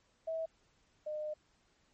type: tone pair in turn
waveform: sine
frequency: 648 / 608.3 Hz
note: E5 / D#5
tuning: -30 / -39 cents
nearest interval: minor second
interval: 109 cents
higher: first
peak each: -34 / -36 dBFS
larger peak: first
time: 0.27-0.46 / 1.06-1.34 s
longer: second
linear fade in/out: 10 ms
effects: pink hiss -72 dBFS RMS until 1.93 s + MP3 32 kbps